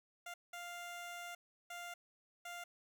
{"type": "tone bursts at uneven times", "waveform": "15% pulse", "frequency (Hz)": 698.5, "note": "F5", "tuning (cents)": 0, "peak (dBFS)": -39, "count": 4, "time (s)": [[0.26, 0.34], [0.53, 1.35], [1.7, 1.94], [2.45, 2.64]], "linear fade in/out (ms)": 5, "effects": []}